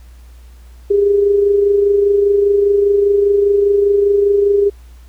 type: tone with amplitude modulation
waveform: sine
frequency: 404 Hz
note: G#4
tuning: 48 cents flat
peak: -7 dBFS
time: 0.9-4.7 s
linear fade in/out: 10 ms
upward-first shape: sine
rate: 25 Hz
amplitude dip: 45%
effects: added 60 Hz sine -36 dBFS peak until 5.08 s + pink hiss -52 dBFS RMS until 5.08 s